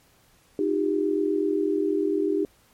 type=tone cluster; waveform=sine; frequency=309.5 / 357.3 / 397.6 Hz; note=D#4 / F4 / G4; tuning=-9 / +40 / +25 cents; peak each=-25 / -29 / -24 dBFS; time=0.59-2.45 s; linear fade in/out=2 ms; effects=pink hiss -60 dBFS RMS until 2.73 s + MP3 64 kbps